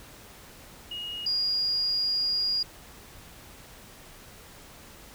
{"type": "tone pair in turn", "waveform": "sine", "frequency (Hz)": [2876, 4849], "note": ["F#7", "D#8"], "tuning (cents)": [-50, -45], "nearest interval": "major sixth", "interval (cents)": 905, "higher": "second", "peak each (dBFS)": [-33, -24], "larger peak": "second", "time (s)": [[0.91, 1.26], [1.26, 2.63]], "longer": "second", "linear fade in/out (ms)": 5, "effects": ["pink hiss -49 dBFS RMS until 5.14 s"]}